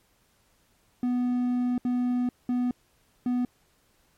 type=tone bursts at uneven times; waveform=triangle; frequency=246.9 Hz; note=B3; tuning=in tune; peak=-21 dBFS; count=4; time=1.03-1.78 / 1.85-2.29 / 2.49-2.71 / 3.26-3.45 s; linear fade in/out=2 ms; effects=pink hiss -66 dBFS RMS until 4.17 s + MP3 64 kbps